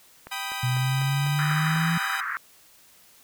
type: click train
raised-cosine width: 0.5 ms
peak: -24 dBFS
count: 7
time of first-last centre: 0.27-1.763 s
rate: 4.02 Hz
type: chord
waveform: 15% pulse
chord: G augmented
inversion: none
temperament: equal with one note detuned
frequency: 784 / 987.8 / 1248.8 Hz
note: G5 / B5 / D#6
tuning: 0 / 0 / +6 cents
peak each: -27 / -28 / -29 dBFS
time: 0.31-2.21 s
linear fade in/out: 10 ms
type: exponential sweep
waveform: sine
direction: up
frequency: 123.47 to 169.1 Hz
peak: -22 dBFS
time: 0.63-1.98 s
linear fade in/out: 5 ms
type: band-pass noise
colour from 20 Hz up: white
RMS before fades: -30 dBFS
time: 1.39-2.37 s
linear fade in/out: 0 ms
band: 1200 to 1800 Hz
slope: 48 dB/octave
effects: white hiss -55 dBFS RMS until 3.23 s